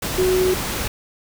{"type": "tone in noise", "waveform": "sine", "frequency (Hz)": 370, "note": "F#4", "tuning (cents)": 0, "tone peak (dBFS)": -15, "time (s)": [0.18, 0.54], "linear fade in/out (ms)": 5, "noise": "pink", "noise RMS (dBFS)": -25, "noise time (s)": [0.02, 0.88], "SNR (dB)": 7, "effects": []}